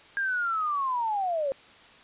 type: linear sweep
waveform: sine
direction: down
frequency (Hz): 1625 to 527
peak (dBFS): -25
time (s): 0.17-1.52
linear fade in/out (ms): 0
effects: white hiss -52 dBFS RMS until 2.03 s + resampled to 8000 Hz